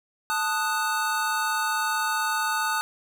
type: chord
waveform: square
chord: D# diminished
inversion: second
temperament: equal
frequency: 880 / 1244.5 / 1480 Hz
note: A5 / D#6 / F#6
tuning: 0 / 0 / 0 cents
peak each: -29 dBFS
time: 0.3-2.81 s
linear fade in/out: 0 ms
effects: none